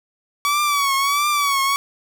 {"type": "tone with vibrato", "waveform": "sawtooth", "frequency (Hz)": 1137, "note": "C#6", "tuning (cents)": 44, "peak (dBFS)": -13, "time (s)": [0.45, 1.76], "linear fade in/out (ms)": 0, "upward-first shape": "triangle", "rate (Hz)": 1.5, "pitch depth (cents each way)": 87, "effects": []}